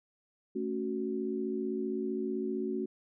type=chord; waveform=sine; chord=F# minor; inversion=first; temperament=just; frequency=222 / 277.5 / 370 Hz; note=A3 / C#4 / F#4; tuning=+16 / +2 / 0 cents; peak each=-36 / -37 / -34 dBFS; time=0.55-2.86 s; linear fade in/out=10 ms; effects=none